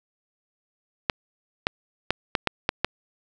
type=clicks; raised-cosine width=0.3 ms; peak=-4 dBFS; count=7; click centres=1.098 / 1.669 / 2.106 / 2.352 / 2.473 / 2.691 / 2.846 s; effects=none